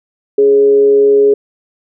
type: tone with frequency modulation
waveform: sine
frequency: 415.3 Hz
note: G#4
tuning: in tune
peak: -5 dBFS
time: 0.38-1.34 s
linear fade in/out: 5 ms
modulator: 134 Hz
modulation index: 0.25
effects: none